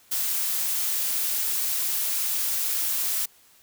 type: noise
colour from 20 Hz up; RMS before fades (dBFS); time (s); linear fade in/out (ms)
blue; -26; 0.11-3.26; 10
effects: white hiss -57 dBFS RMS until 3.62 s